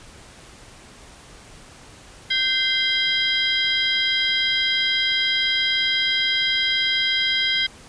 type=tone cluster; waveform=sine; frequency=1558 / 2068 / 3207 / 3936 / 4936 Hz; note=G6 / C7 / G7 / B7 / D#8; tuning=-11 / -21 / +39 / -7 / -15 cents; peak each=-28 / -24 / -21 / -28 / -30 dBFS; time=2.3-7.67 s; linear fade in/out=10 ms; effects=pink hiss -45 dBFS RMS until 7.88 s + resampled to 22050 Hz